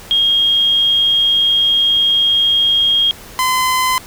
sine / sawtooth tone pair in turn, 3250 / 1023.7 Hz, G#7 / C6, -38 / -38 cents, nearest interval octave + minor sixth, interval 2000 cents, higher first, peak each -10 / -9 dBFS, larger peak second, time 0.11-3.11 / 3.39-3.98 s, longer first, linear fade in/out 0 ms, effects pink hiss -36 dBFS RMS until 4.06 s

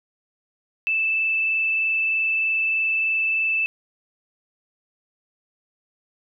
sine tone with frequency modulation, 2637 Hz, E7, in tune, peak -19 dBFS, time 0.87-3.66 s, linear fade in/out 0 ms, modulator 23.2 Hz, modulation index 0.67, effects none

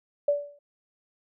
sine tone with exponential decay, 578 Hz, D5, 28 cents flat, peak -17 dBFS, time 0.28-0.59 s, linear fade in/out 5 ms, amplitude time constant 67 ms, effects none

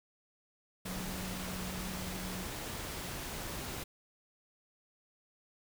sine tone in noise, 185 Hz, F#3, in tune, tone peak -42 dBFS, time 0.85-2.45 s, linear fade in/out 10 ms, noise pink, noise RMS -41 dBFS, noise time 0.85-3.84 s, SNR -4 dB, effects none

